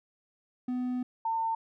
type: tone pair in turn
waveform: triangle / sine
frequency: 250 / 902.6 Hz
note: B3 / A5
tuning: +21 / +44 cents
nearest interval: octave + minor seventh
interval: 2223 cents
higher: second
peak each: -27 dBFS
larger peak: neither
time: 0.68-1.03 / 1.25-1.55 s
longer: first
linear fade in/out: 5 ms
effects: none